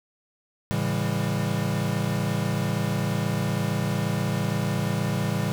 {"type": "chord", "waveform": "square", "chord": "A dominant seventh", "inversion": "none", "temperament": "equal with one note detuned", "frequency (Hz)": [110, 138.59, 164.81, 200.8], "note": ["A2", "C#3", "E3", "G3"], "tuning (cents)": [0, 0, 0, 42], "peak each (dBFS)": -30, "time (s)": [0.71, 5.52], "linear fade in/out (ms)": 0, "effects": []}